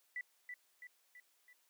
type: tone with echo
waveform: sine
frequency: 1975.5 Hz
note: B6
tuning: in tune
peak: -39 dBFS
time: 0.16-0.21 s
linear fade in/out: 2 ms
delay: 330 ms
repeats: 4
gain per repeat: -5 dB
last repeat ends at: 1.53 s
effects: white hiss -74 dBFS RMS until 1.69 s + high-pass 400 Hz 12 dB/octave